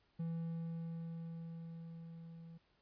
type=tone with level ramp; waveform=triangle; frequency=165.7 Hz; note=E3; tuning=9 cents sharp; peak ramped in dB=-35 to -49 dBFS; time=0.19-2.58 s; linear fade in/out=10 ms; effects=pink hiss -75 dBFS RMS until 2.81 s + resampled to 11025 Hz